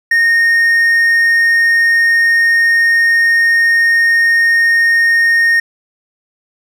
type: tone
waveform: triangle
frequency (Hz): 1847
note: A#6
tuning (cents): -16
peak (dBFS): -6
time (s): 0.11-5.6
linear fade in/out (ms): 5
effects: none